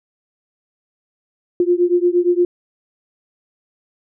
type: beating tone pair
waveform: sine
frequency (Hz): 349.1 / 357.7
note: F4 / F4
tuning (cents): -1 / +41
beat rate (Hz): 8.6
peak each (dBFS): -15 / -16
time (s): 1.6-2.45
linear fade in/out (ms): 2
effects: none